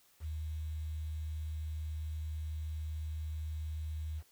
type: tone with quantisation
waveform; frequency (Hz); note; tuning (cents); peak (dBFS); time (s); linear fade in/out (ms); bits
sine; 77.78; D#2; 0; -36; 0.2-4.23; 50; 10
effects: white hiss -67 dBFS RMS until 4.31 s